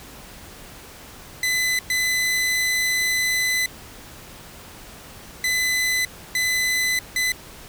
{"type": "tone bursts at uneven times", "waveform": "sawtooth", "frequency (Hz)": 2012, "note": "B6", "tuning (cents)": 32, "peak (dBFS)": -16, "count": 5, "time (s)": [[1.43, 1.79], [1.9, 3.66], [5.44, 6.05], [6.35, 6.99], [7.16, 7.32]], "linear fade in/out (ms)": 2, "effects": ["pink hiss -42 dBFS RMS until 7.68 s"]}